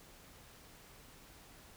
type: silence
effects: pink hiss -58 dBFS RMS until 1.76 s